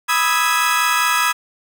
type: chord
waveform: 30% pulse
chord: E major seventh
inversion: second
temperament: equal with one note detuned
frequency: 987.8 / 1244.5 / 1309.4 / 1661.2 Hz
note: B5 / D#6 / E6 / G#6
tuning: 0 / 0 / -12 / 0 cents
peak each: -18 dBFS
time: 0.08-1.33 s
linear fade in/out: 20 ms
effects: none